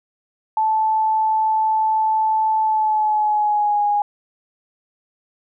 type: tone with pitch glide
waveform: sine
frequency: 874 to 824.9 Hz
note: A5 to G#5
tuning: -12 to -12 cents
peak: -15 dBFS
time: 0.57-4.02 s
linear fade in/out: 2 ms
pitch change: -100 cents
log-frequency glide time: 2.6-3.86 s
effects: none